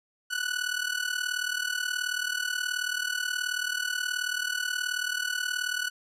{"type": "tone with amplitude modulation", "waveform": "sawtooth", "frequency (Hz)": 1480, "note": "F#6", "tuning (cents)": 0, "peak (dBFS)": -21, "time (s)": [0.3, 5.9], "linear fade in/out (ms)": 20, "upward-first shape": "sine", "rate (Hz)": 38.6, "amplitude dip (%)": 80, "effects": ["low-pass 12000 Hz 12 dB/octave"]}